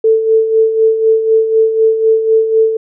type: tone with tremolo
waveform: sine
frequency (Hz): 443.8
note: A4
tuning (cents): +15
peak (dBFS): -5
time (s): 0.04-2.77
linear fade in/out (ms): 5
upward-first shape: sine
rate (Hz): 4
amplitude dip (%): 60
effects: none